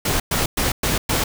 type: noise bursts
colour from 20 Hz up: pink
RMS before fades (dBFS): -20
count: 5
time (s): 0.05-1.24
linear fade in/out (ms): 5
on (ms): 150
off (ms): 110
effects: none